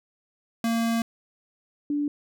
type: tone pair in turn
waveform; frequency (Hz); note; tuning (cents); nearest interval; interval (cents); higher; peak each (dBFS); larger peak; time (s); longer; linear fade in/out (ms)
square / sine; 229.6 / 291.5; A#3 / D4; -26 / -13; major third; 413; second; -23; neither; 0.64-1.02 / 1.9-2.08; first; 2
effects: none